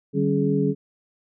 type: tone cluster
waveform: sine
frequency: 149.6 / 193.5 / 276.5 / 420.2 Hz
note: D3 / G3 / C#4 / G#4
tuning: +32 / -22 / -4 / +20 cents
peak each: -24 dBFS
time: 0.13-0.75 s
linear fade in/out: 50 ms
effects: none